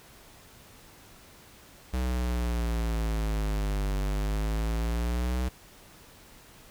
square exponential two-way sweep, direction down then up, 63.6 to 48.75 to 63.6 Hz, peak -27 dBFS, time 1.93-5.49 s, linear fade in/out 10 ms, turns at 3.98 s, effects pink hiss -53 dBFS RMS until 6.7 s

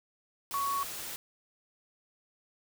sine tone in noise, 1115 Hz, C#6, 10 cents sharp, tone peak -29 dBFS, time 0.54-0.83 s, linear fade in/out 0 ms, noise white, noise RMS -40 dBFS, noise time 0.51-1.16 s, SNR +8 dB, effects none

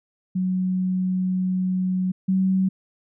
sine tone pair in turn, 185 / 189 Hz, F#3 / F#3, 0 / +37 cents, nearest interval unison, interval 37 cents, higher second, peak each -20 / -17 dBFS, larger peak second, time 0.35-2.12 / 2.28-2.69 s, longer first, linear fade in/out 10 ms, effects none

